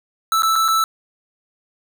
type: tone with dropouts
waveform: square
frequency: 1318.5 Hz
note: E6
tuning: in tune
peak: -15 dBFS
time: 0.32-0.84 s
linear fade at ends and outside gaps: 1 ms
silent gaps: 0.422-0.432 / 0.556-0.56 / 0.681-0.685 s
effects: none